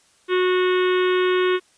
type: harmonic tone with a mistuned harmonic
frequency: 366.3 Hz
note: F#4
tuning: 17 cents flat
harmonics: 1 / 3 / 4 / 5 / 6 / 7 / 8 / 9 / 10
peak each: -17 / -27 / -29 / -31 / -33 / -34 / -35 / -36 / -37 dBFS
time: 0.28-1.6 s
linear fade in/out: 50 ms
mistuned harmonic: 9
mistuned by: -16 cents
effects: white hiss -58 dBFS RMS until 1.77 s + resampled to 22050 Hz